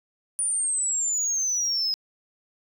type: exponential sweep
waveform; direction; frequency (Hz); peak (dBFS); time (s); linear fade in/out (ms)
sine; down; 9500 to 5060; -21; 0.39-1.94; 0
effects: tanh soft clip ceiling -20 dBFS